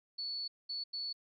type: tone bursts at uneven times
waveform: sine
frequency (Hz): 4435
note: C#8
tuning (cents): 0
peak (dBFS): -36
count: 3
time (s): 0.18-0.48 / 0.69-0.84 / 0.93-1.13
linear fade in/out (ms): 10
effects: MP3 64 kbps